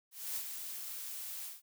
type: noise with ADSR envelope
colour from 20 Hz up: blue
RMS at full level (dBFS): -37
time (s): 0.11-1.62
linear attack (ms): 250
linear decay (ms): 65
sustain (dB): -6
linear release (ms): 170
effects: none